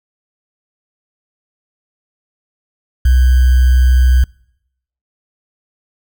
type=tone with sample-and-hold; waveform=sine; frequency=63.2 Hz; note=B1; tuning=41 cents sharp; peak=-6 dBFS; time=3.05-4.24 s; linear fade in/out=5 ms; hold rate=1575 Hz; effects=noise-tail reverb RT60 0.8 s tail -26 dB re dry